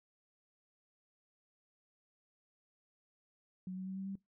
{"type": "tone with pitch steps", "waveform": "sine", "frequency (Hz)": [185, 187.47, 189.98, 192.52, 195.1], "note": ["F#3", "F#3", "F#3", "G3", "G3"], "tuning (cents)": [0, 23, 46, -31, -8], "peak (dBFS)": -39, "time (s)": [3.67, 4.155], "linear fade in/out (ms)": 2, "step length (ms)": 97, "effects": ["noise-tail reverb RT60 0.2 s tail -23 dB re dry"]}